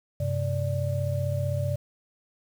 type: tone cluster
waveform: sine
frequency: 96.8 / 132.4 / 584 Hz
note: G2 / C3 / D5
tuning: -21 / +21 / -10 cents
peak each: -28 / -28 / -32 dBFS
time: 0.2-1.76 s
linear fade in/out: 5 ms
effects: 8-bit